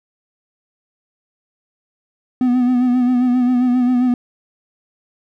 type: tone with vibrato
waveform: triangle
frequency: 248.9 Hz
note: B3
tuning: 14 cents sharp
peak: -10 dBFS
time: 2.41-4.14 s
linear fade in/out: 2 ms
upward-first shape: sine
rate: 7.5 Hz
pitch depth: 41 cents each way
effects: none